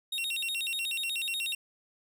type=tone with vibrato; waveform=45% pulse; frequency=3195 Hz; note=G7; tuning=32 cents sharp; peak=-30 dBFS; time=0.12-1.55 s; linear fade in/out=5 ms; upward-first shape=square; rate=8.2 Hz; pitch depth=270 cents each way; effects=none